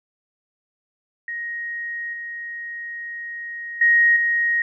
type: tone with level steps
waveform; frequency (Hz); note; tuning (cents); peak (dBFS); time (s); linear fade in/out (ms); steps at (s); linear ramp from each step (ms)
sine; 1877; A#6; +11; -26 / -29 / -12 / -17; 1.28-4.62; 2; 2.13 / 3.81 / 4.16; 5
effects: none